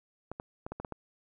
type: clicks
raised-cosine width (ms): 1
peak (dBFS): -24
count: 7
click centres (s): 0.316 / 0.399 / 0.665 / 0.72 / 0.8 / 0.848 / 0.923
effects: none